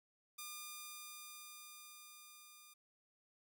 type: tone with level ramp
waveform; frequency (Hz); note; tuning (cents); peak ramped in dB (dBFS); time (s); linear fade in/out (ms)
5% pulse; 1206; D6; +46; -34 to -47; 0.38-2.74; 10
effects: none